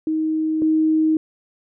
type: tone pair in turn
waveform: sine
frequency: 314.6 / 314.6 Hz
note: D#4 / D#4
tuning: +19 / +19 cents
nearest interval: unison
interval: 0 cents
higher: neither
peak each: -18 / -14 dBFS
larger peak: second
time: 0.07-0.62 / 0.62-1.17 s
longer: neither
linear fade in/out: 2 ms
effects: none